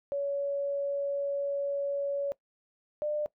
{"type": "tone pair in turn", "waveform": "sine", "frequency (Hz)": [563, 598.1], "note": ["C#5", "D5"], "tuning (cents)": [27, 31], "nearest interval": "minor second", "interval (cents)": 104, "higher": "second", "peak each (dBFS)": -28, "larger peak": "neither", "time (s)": [[0.12, 2.32], [3.02, 3.26]], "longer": "first", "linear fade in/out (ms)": 0, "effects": ["noise-tail reverb RT60 0.1 s tail -20 dB re dry"]}